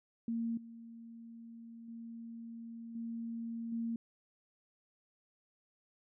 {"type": "tone with level steps", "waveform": "sine", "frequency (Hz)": 230.3, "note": "A#3", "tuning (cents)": -21, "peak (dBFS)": [-33, -48, -44, -38, -34], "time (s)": [0.28, 3.96], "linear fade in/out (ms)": 2, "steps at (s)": [0.57, 1.88, 2.95, 3.72], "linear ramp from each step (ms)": 5, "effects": []}